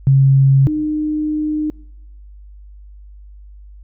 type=tone pair in turn; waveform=sine; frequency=135.8 / 304.9 Hz; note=C#3 / D#4; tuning=-35 / -35 cents; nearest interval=octave + major second; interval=1400 cents; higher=second; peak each=-7 / -16 dBFS; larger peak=first; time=0.07-0.67 / 0.67-1.7 s; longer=second; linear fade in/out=0 ms; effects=noise-tail reverb RT60 1.0 s tail -26 dB re dry + added 50 Hz sine -36 dBFS peak until 3.83 s